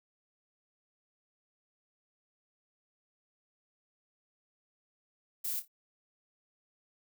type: noise with echo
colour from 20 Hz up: violet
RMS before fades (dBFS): -35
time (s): 5.44-5.6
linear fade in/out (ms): 10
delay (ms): 27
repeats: 3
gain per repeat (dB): -11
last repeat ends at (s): 5.681
effects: none